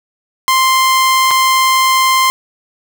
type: tone with dropouts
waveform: sawtooth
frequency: 1047 Hz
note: C6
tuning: 1 cent sharp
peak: -5 dBFS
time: 0.48-2.3 s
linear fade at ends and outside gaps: 0 ms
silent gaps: 1.308-1.312 s
effects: none